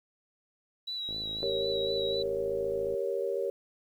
sine tone with vibrato, 3909 Hz, B7, 19 cents flat, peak -33 dBFS, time 0.87-2.23 s, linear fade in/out 10 ms, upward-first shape sine, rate 4 Hz, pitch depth 30 cents each way
click train, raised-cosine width 2 ms, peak -32 dBFS, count 101, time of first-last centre 1.09-2.942 s, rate 54 Hz
sine chord, G diminished, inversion none, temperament equal, 392 / 466.2 / 554.4 Hz, G4 / Bb4 / Db5, 0 / 0 / 0 cents, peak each -33 dBFS, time 1.43-3.5 s, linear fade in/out 0 ms
effects 10-bit

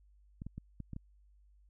clicks, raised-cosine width 5 ms, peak -30 dBFS, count 6, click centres 0.419 / 0.466 / 0.58 / 0.803 / 0.933 / 0.964 s, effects added 50 Hz sine -61 dBFS peak until 1.69 s

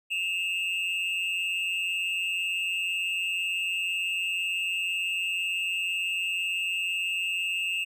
triangle tone pair together, 2606 / 2788 Hz, E7 / F7, -20 / -4 cents, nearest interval minor second, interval 116 cents, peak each -28 dBFS, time 0.1-7.85 s, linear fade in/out 20 ms, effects none

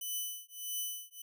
5% pulse tone with tremolo, 3000 Hz, F#7, 23 cents sharp, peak -25 dBFS, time 0.01-1.22 s, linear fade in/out 5 ms, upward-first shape triangle, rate 1.6 Hz, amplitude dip 100%, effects none

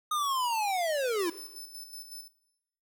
square linear sweep, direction down, 1244.5 to 321.2 Hz, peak -28 dBFS, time 0.11-1.3 s, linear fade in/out 5 ms
15% pulse tone with tremolo, 5274 Hz, E8, in tune, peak -35 dBFS, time 1.19-2.28 s, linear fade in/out 5 ms, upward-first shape square, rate 5.4 Hz, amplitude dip 55%
effects noise-tail reverb RT60 0.9 s tail -17 dB re dry

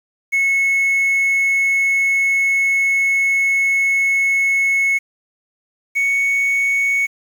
triangle tone pair in turn, 2193 / 2221 Hz, C#7 / C#7, -19 / +3 cents, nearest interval unison, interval 22 cents, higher second, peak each -11 / -12 dBFS, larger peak first, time 0.32-4.99 / 5.95-7.07 s, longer first, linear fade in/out 20 ms, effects tanh soft clip ceiling -7 dBFS + 7-bit

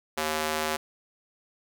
square tone with high-pass filter, 77.7 Hz, D#2, 2 cents flat, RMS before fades -29 dBFS, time 0.17-0.77 s, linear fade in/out 10 ms, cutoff 520 Hz, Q 0.66, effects none

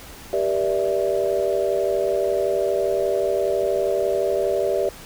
sine chord, E half-diminished seventh, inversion first, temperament equal with one note detuned, 392 / 477.1 / 587.3 / 659.3 Hz, G4 / Bb4 / D5 / E5, 0 / +40 / 0 / 0 cents, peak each -23 / -26 / -23 / -26 dBFS, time 0.33-4.89 s, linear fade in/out 2 ms, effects pink hiss -41 dBFS RMS until 5.05 s

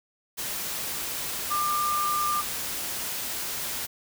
sine tone in noise, 1195 Hz, D6, 30 cents sharp, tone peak -24 dBFS, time 1.5-2.42 s, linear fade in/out 20 ms, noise white, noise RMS -32 dBFS, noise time 0.37-3.87 s, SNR +5 dB, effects none

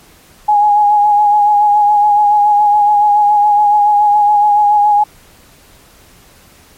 sine tone with vibrato, 830.6 Hz, G#5, in tune, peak -6 dBFS, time 0.48-5.04 s, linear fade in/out 10 ms, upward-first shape sine, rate 7.1 Hz, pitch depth 28 cents each way, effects pink hiss -44 dBFS RMS until 6.77 s + MP3 64 kbps

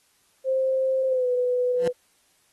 sine tone with pitch glide, 526 to 496.5 Hz, C5 to B4, +9 to +9 cents, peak -20 dBFS, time 0.44-1.93 s, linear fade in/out 50 ms, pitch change -100 cents, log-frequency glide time 1.07-1.28 s
15% pulse tone with exponential growth, 176.3 Hz, F3, 17 cents sharp, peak -19 dBFS, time 1.75-1.88 s, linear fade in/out 2 ms, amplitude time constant 28 ms
effects white hiss -64 dBFS RMS until 2.52 s + AAC 32 kbps

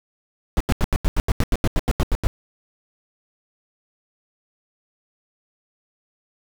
brown noise bursts, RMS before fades -17 dBFS, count 15, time 0.57-2.27 s, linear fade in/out 0 ms, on 34 ms, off 85 ms, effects none

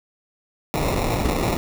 pink noise with sample-and-hold, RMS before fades -22 dBFS, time 0.74-1.57 s, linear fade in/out 0 ms, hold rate 1575 Hz, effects none

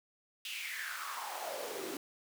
pink noise with high-pass filter sweep, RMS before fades -41 dBFS, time 0.45-1.97 s, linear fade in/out 2 ms, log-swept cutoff 3000 to 310 Hz, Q 5.1, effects none

